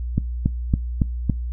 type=click train; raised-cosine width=5 ms; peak=-5 dBFS; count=5; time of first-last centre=0.18-1.297 s; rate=3.58 Hz; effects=noise-tail reverb RT60 0.2 s tail -22 dB re dry + added 60 Hz sine -24 dBFS peak until 1.52 s